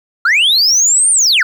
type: linear two-way sweep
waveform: sine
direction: up then down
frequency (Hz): 1318.5 to 9140 to 1318.5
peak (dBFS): -5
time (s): 0.25-1.43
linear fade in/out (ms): 5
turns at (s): 1.11
effects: tanh soft clip ceiling -7 dBFS + 7-bit